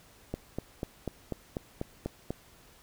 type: click train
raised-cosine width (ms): 2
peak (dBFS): -19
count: 9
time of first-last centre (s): 0.34-2.306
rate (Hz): 4.07
effects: pink hiss -58 dBFS RMS until 2.82 s